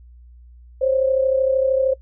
sine tone pair together, 524.9 / 558 Hz, C5 / C#5, +5 / +11 cents, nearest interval minor second, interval 106 cents, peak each -16 / -22 dBFS, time 0.81-1.94 s, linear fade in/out 10 ms, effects noise-tail reverb RT60 0.1 s tail -20 dB re dry + added 60 Hz sine -42 dBFS peak until 2.01 s

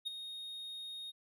triangle tone with ADSR envelope, 3719 Hz, A#7, 5 cents flat, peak -32 dBFS, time 0.05-1.12 s, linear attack 22 ms, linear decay 15 ms, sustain -9 dB, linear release 26 ms, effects none

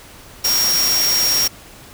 sine tone in noise, 5588 Hz, F8, in tune, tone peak -15 dBFS, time 0.44-1.48 s, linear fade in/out 10 ms, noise white, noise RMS -21 dBFS, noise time 0.44-1.48 s, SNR +3 dB, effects pink hiss -41 dBFS RMS until 1.93 s

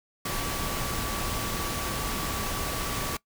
sine tone in noise, 1147 Hz, D6, 41 cents flat, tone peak -37 dBFS, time 0.25-3.17 s, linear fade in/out 5 ms, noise pink, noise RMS -31 dBFS, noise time 0.25-3.17 s, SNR -9 dB, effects noise-tail reverb RT60 0.1 s tail -21 dB re dry

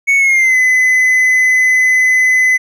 triangle tone with pitch glide, 2217 to 2021 Hz, C#7 to B6, 0 to +39 cents, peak -6 dBFS, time 0.07-2.58 s, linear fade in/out 20 ms, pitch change -161 cents, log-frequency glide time 0.17-0.57 s, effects none

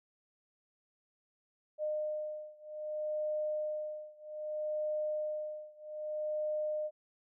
sine beating tone pair, 609 / 609.63 Hz, D#5 / D#5, -37 / -35 cents, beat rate 0.63 Hz, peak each -37 / -38 dBFS, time 1.78-6.91 s, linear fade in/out 50 ms, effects none

